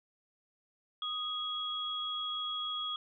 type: tone pair together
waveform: sine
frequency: 1244.5 / 3319 Hz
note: D#6 / G#7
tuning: 0 / -2 cents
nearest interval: octave + perfect fourth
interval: 1698 cents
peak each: -39 / -35 dBFS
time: 1.02-2.96 s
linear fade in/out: 2 ms
effects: none